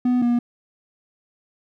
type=tone pair in turn; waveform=triangle; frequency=248.1 / 239.9 Hz; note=B3 / A#3; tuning=+8 / +50 cents; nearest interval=minor second; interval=58 cents; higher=first; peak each=-14 dBFS; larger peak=neither; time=0.05-0.22 / 0.22-0.39 s; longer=neither; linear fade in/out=5 ms; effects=none